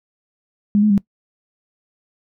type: tone with pitch steps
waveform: sine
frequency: 205.5 / 212.1 / 200.1 Hz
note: G#3 / G#3 / G3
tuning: -18 / +37 / +36 cents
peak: -11 dBFS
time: 0.75-0.978 s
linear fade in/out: 0 ms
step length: 76 ms
effects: noise-tail reverb RT60 0.1 s tail -21 dB re dry